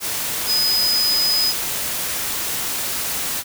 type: tone in noise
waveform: sine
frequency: 5010 Hz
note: D#8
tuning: 11 cents sharp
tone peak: -16 dBFS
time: 0.46-1.54 s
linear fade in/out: 50 ms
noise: white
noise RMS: -24 dBFS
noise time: 0-3.44 s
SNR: +5 dB
effects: none